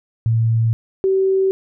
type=tone pair in turn; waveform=sine; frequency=113.7 / 383.3 Hz; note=A#2 / G4; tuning=-43 / -39 cents; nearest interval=octave + major sixth; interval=2104 cents; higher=second; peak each=-13 dBFS; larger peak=neither; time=0.26-0.73 / 1.04-1.51 s; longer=neither; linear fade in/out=0 ms; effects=none